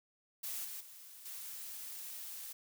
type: noise with level steps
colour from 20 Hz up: blue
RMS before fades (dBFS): -41 / -45 / -54 / -46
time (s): 0.43-2.53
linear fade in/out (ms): 10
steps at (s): 0.64 / 0.8 / 1.25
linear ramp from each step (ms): 10
effects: none